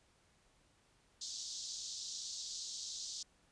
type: band-pass noise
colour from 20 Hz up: white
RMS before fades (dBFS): -45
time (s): 1.21-3.23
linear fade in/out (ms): 5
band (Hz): 3700 to 7000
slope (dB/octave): 48
effects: pink hiss -71 dBFS RMS until 3.51 s + resampled to 22050 Hz